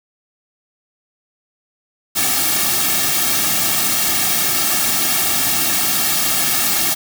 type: noise with comb filter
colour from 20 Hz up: white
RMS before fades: -17 dBFS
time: 2.15-6.95 s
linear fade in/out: 20 ms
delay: 2 ms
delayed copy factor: -0.95
effects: none